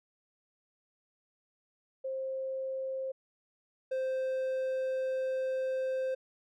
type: tone pair in turn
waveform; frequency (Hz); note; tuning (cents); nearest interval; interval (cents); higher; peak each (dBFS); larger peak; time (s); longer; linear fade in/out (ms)
sine / triangle; 529 / 522.3; C5 / C5; +19 / -3; unison; 22; first; -33 / -28; second; 2.04-3.12 / 3.91-6.15; second; 10
effects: none